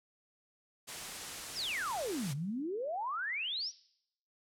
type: noise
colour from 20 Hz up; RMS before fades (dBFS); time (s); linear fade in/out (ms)
white; -42; 0.87-2.34; 20
type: exponential two-way sweep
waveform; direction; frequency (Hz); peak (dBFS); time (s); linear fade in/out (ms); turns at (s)
sine; down then up; 6020 to 131.7 to 6020; -34; 1.54-3.72; 50; 2.33
effects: noise-tail reverb RT60 0.7 s tail -19 dB re dry + low-pass 10000 Hz 12 dB/octave